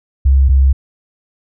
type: tone pair in turn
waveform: sine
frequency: 67.4 / 67.11 Hz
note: C#2 / C2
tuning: -48 / +45 cents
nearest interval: unison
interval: 7 cents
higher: first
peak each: -6 dBFS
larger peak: neither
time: 0.25-0.49 / 0.49-0.73 s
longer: neither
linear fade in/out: 10 ms
effects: none